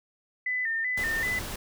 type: tone with vibrato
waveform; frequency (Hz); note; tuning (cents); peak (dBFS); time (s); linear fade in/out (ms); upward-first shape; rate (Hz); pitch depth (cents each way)
sine; 1905; A#6; +37; -26; 0.46-1.39; 5; square; 2.6; 87
type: noise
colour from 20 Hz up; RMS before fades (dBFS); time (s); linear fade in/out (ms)
pink; -36; 0.97-1.56; 5
effects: none